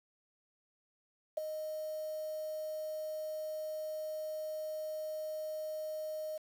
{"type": "tone with ADSR envelope", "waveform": "sine", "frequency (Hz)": 620, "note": "D#5", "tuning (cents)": -6, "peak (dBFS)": -27, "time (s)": [1.37, 6.38], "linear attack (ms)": 9, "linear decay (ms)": 7, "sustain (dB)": -10, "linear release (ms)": 9, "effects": ["9-bit"]}